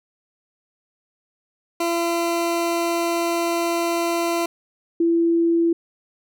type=tone pair in turn; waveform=20% pulse / sine; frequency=339.5 / 335.6 Hz; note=F4 / E4; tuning=-49 / +31 cents; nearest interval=unison; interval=20 cents; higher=first; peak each=-15 dBFS; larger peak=neither; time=1.8-4.46 / 5-5.73 s; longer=first; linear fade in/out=5 ms; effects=none